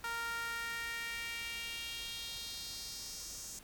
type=tone with high-pass filter sweep; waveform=sawtooth; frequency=464.4 Hz; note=A#4; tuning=7 cents flat; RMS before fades=-42 dBFS; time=0.04-3.59 s; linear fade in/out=2 ms; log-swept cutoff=1200 to 6700 Hz; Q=2.6; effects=added 50 Hz sine -61 dBFS peak until 3.63 s + pink hiss -57 dBFS RMS until 3.63 s